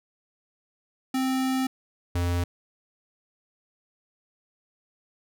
square tone pair in turn, 261.6 / 87.46 Hz, C4 / F2, 0 / +3 cents, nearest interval octave + perfect fifth, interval 1897 cents, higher first, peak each -24 dBFS, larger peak neither, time 1.14-1.67 / 2.15-2.44 s, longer first, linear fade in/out 5 ms, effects none

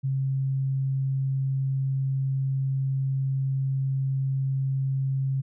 sine tone, 134.6 Hz, C3, 49 cents sharp, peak -23 dBFS, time 0.03-5.42 s, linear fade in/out 20 ms, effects none

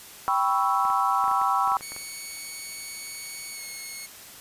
sine chord, C# half-diminished seventh, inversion second, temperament equal, 784 / 987.8 / 1108.7 / 1318.5 Hz, G5 / B5 / C#6 / E6, 0 / 0 / 0 / 0 cents, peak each -26 dBFS, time 0.28-1.77 s, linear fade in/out 0 ms
clicks, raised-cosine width 0.5 ms, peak -25 dBFS, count 11, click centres 0.852 / 0.902 / 1.241 / 1.28 / 1.314 / 1.416 / 1.676 / 1.719 / 1.809 / 1.92 / 1.964 s
10% pulse tone with pitch glide, 2230 to 2183 Hz, C#7 to C#7, +10 to -27 cents, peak -27 dBFS, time 1.81-4.07 s, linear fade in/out 20 ms, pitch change -37 cents, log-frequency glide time 3.53-3.61 s
effects white hiss -45 dBFS RMS until 4.4 s + resampled to 32000 Hz

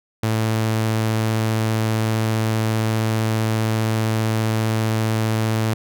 sawtooth tone, 110.6 Hz, A2, 9 cents sharp, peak -14 dBFS, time 0.23-5.74 s, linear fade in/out 5 ms, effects none

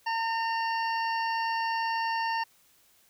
harmonic tone with a mistuned harmonic, 909 Hz, A#5, 44 cents flat, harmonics 1 / 2 / 3 / 5 / 6, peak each -28 / -34 / -38 / -42 / -44 dBFS, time 0.06-2.44 s, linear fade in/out 10 ms, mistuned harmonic 3, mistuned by +26 cents, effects white hiss -63 dBFS RMS until 3.09 s

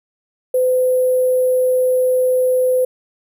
sine tone with sample-and-hold, 508 Hz, B4, 49 cents sharp, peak -12 dBFS, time 0.54-2.85 s, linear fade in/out 5 ms, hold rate 11025 Hz, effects none

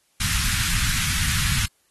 pink band-stop noise, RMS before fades -23 dBFS, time 0.2-1.66 s, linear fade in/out 5 ms, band 170 to 1400 Hz, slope 24 dB/octave, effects white hiss -65 dBFS RMS until 1.9 s + AAC 32 kbps

